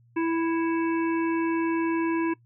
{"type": "harmonic tone with a mistuned harmonic", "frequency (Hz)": 330, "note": "E4", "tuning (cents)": 2, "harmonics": [1, 3, 5, 7, 8], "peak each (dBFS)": [-23, -33, -37, -40, -41], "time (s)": [0.16, 2.34], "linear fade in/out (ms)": 10, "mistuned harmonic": 7, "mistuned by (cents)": -51, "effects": ["noise-tail reverb RT60 0.1 s tail -20 dB re dry", "added 118 Hz sine -56 dBFS peak until 2.45 s"]}